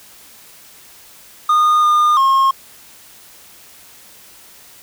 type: tone with pitch steps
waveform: triangle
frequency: 1225 / 1214 / 1076 Hz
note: D#6 / D#6 / C6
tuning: -27 / -43 / +48 cents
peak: -8 dBFS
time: 1.49-2.51 s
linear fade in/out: 5 ms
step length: 340 ms
effects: white hiss -43 dBFS RMS until 4.82 s